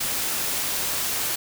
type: noise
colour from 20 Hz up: white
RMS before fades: -26 dBFS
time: 0-1.36 s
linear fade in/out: 10 ms
effects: none